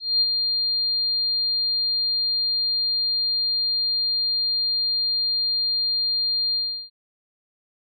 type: tone with ADSR envelope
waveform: sine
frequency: 4200 Hz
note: C8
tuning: 6 cents sharp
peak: -15 dBFS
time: 0-6.9 s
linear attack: 210 ms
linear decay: 40 ms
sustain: -5 dB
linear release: 350 ms
effects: none